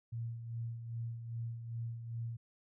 sine tone with tremolo, 116 Hz, A#2, 8 cents flat, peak -36 dBFS, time 0.12-2.37 s, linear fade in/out 10 ms, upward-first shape sine, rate 2.5 Hz, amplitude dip 55%, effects none

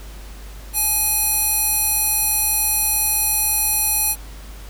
square tone with band-pass filter, 837 Hz, G#5, 13 cents sharp, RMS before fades -19 dBFS, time 0.73-4.16 s, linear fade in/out 50 ms, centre 12000 Hz, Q 3.1, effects added 50 Hz sine -34 dBFS peak until 4.69 s + pink hiss -43 dBFS RMS until 4.69 s

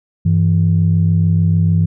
sine tone pair together, 97.9 / 164.65 Hz, G2 / E3, -2 / -2 cents, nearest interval major sixth, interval 900 cents, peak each -12 dBFS, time 0.25-1.86 s, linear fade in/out 10 ms, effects tanh soft clip ceiling -3 dBFS

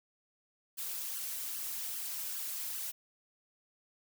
blue noise with flanger, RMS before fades -39 dBFS, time 0.77-2.92 s, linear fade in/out 20 ms, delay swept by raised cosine 0.63 to 5.83 ms, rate 2.5 Hz, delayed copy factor +0.95, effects none

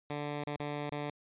10% pulse tone with dropouts, 146.7 Hz, D3, 2 cents flat, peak -27 dBFS, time 0.1-1.1 s, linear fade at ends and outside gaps 2 ms, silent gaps 0.438-0.47 / 0.563-0.598 / 0.896-0.919 s, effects resampled to 8000 Hz

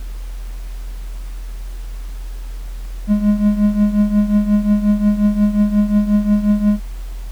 triangle tone with tremolo, 207.7 Hz, G#3, in tune, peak -6 dBFS, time 3.07-6.8 s, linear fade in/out 50 ms, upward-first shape triangle, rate 5.6 Hz, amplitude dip 80%, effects added 42 Hz sine -24 dBFS peak until 7.31 s + pink hiss -44 dBFS RMS until 7.31 s

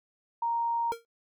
sine tone, 932.3 Hz, A#5, in tune, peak -26 dBFS, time 0.42-0.92 s, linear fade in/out 5 ms
square tone with exponential decay, 462.9 Hz, A#4, 12 cents flat, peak -30 dBFS, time 0.92-1.05 s, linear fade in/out 0 ms, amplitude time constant 27 ms
effects noise-tail reverb RT60 0.1 s tail -23 dB re dry

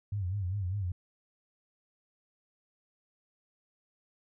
sine tone with vibrato, 95.7 Hz, G2, 41 cents flat, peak -30 dBFS, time 0.12-0.92 s, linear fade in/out 5 ms, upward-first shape sine, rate 5 Hz, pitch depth 140 cents each way, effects none

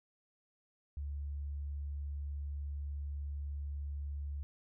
sine tone, 71.7 Hz, D2, 41 cents flat, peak -37 dBFS, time 0.97-4.43 s, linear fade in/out 0 ms, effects none

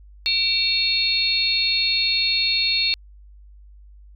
sine tone cluster, 2312 / 2710 / 3662 / 4322 Hz, D7 / E7 / A#7 / C#8, -28 / +47 / -32 / -45 cents, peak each -28 / -26 / -24 / -20 dBFS, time 0.26-2.94 s, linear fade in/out 0 ms, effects added 50 Hz sine -43 dBFS peak until 4.15 s

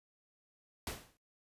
pink noise with exponential decay, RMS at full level -37 dBFS, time 0.87-1.17 s, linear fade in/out 1 ms, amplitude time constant 64 ms, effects noise-tail reverb RT60 0.2 s tail -23 dB re dry + resampled to 32000 Hz

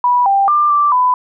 sine tone with pitch steps, 980 / 790 / 1191 / 1172 / 1000 Hz, B5 / G5 / D6 / D6 / B5, -14 / +13 / +24 / -4 / +21 cents, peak -9 dBFS, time 0.04-1.14 s, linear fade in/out 2 ms, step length 220 ms, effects none

